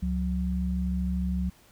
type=tone pair together; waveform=sine; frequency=69.3 / 182.46 Hz; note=C#2 / F#3; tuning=0 / -24 cents; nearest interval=octave + perfect fourth; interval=1676 cents; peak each=-28 dBFS; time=0.02-1.5 s; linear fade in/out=10 ms; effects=pink hiss -58 dBFS RMS until 1.71 s